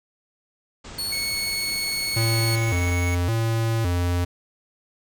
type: low-pass noise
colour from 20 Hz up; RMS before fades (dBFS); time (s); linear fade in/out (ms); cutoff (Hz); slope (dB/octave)
pink; -40; 0.84-2.93; 10; 8300; 96
type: tone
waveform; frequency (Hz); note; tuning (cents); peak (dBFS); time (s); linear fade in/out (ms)
sawtooth; 4394; C#8; -16; -23; 0.98-2.56; 10
type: tone with tremolo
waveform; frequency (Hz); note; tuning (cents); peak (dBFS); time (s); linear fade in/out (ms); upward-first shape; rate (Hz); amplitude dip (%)
square; 2211; C#7; -5; -28; 1.12-3.15; 5; sine; 20; 35
type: tone with vibrato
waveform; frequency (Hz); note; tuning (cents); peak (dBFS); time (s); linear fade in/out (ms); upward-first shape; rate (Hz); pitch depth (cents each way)
square; 100; G2; +35; -21; 2.16-4.25; 10; square; 0.89; 220
effects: none